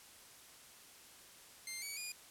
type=tone with pitch steps; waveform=10% pulse; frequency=2100 / 2264 / 2440 Hz; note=C7 / C#7 / D#7; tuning=+6 / +36 / -34 cents; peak=-33 dBFS; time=1.67-2.12 s; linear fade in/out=2 ms; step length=150 ms; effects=white hiss -58 dBFS RMS until 2.3 s + low-pass 12000 Hz 12 dB/octave